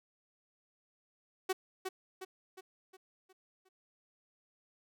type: tone with echo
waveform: sawtooth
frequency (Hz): 376.3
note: F#4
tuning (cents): +29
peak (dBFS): -26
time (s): 1.49-1.53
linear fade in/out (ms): 10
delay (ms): 360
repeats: 6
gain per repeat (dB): -6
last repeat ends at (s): 3.69
effects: none